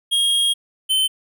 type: tone pair in turn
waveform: square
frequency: 3259 / 3076 Hz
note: G#7 / G7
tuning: -33 / -33 cents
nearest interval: minor second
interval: 100 cents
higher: first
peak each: -16 dBFS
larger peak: neither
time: 0.11-0.54 / 0.89-1.08 s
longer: first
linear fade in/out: 20 ms
effects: none